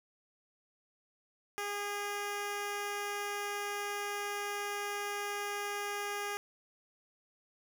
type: tone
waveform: 10% pulse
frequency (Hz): 408.6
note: G#4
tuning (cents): -28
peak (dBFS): -27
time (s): 1.58-6.37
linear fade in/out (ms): 0
effects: none